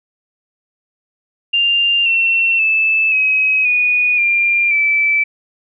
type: tone with pitch steps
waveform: sine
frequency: 2794 / 2708 / 2625 / 2544 / 2466 / 2391 / 2317 Hz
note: F7 / E7 / E7 / D#7 / D#7 / D7 / D7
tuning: 0 / +46 / -8 / +38 / -16 / +30 / -24 cents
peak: -11 dBFS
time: 1.53-5.24 s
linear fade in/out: 10 ms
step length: 530 ms
effects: none